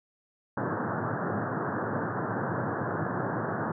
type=band-pass noise; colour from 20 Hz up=pink; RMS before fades=-31 dBFS; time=0.57-3.72 s; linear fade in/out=5 ms; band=100 to 1700 Hz; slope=96 dB/octave; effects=none